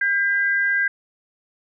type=tone pair together; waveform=sine; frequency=1602 / 1995 Hz; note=G6 / B6; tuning=+37 / +17 cents; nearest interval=major third; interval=380 cents; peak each=-18 / -24 dBFS; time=0.01-0.88 s; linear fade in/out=5 ms; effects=none